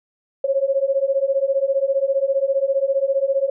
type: beating tone pair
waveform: sine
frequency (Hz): 537 / 552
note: C5 / C#5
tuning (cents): +45 / -7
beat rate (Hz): 15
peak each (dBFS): -20 / -19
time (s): 0.44-3.5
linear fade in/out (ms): 5
effects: none